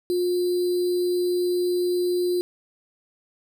sine tone with sample-and-hold, 356.2 Hz, F4, 34 cents sharp, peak -20 dBFS, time 0.1-2.41 s, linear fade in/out 0 ms, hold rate 4410 Hz, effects none

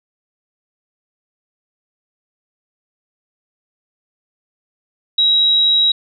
sine tone, 3848 Hz, B7, 46 cents flat, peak -10 dBFS, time 5.18-5.92 s, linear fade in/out 5 ms, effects none

